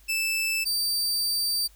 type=tone pair in turn; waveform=sawtooth; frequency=2637 / 4647 Hz; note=E7 / D8; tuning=0 / -19 cents; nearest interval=minor seventh; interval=981 cents; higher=second; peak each=-21 dBFS; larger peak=neither; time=0.08-0.65 / 0.65-1.68 s; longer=second; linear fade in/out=20 ms; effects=added 50 Hz sine -53 dBFS peak until 1.75 s + white hiss -59 dBFS RMS until 1.75 s